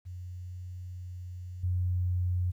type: tone with level steps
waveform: sine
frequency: 90.1 Hz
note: F#2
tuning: 45 cents flat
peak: -38 / -26 dBFS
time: 0.05-2.52 s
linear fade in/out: 20 ms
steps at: 1.63 s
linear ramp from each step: 10 ms
effects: 11-bit